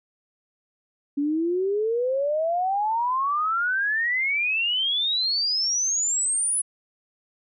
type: exponential sweep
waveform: sine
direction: up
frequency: 280 to 10280 Hz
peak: -21 dBFS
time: 1.17-6.62 s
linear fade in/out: 10 ms
effects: none